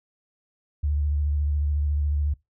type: tone with vibrato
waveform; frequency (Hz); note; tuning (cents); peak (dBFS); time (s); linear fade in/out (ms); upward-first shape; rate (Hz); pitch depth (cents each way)
sine; 73.3; D2; -3; -21; 0.83-2.34; 10; square; 14; 31
effects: noise-tail reverb RT60 0.2 s tail -22 dB re dry